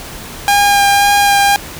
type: tone with vibrato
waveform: sawtooth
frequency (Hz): 807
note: G#5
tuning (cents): -50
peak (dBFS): -4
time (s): 0.48-1.56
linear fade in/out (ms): 0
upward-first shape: sine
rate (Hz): 1.9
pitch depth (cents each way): 11
effects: pink hiss -29 dBFS RMS until 1.79 s